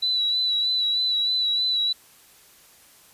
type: tone with vibrato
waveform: sine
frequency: 3951 Hz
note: B7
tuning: in tune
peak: -20 dBFS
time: 0.02-1.93 s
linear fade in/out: 10 ms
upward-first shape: sine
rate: 3.2 Hz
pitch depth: 31 cents each way
effects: white hiss -53 dBFS RMS until 3.13 s + resampled to 32000 Hz